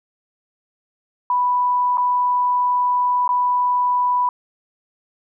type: tone with dropouts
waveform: sine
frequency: 987.8 Hz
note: B5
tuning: in tune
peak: -15 dBFS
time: 1.3-4.29 s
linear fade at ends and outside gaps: 2 ms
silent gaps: 1.973-1.98 / 3.278-3.29 s
effects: none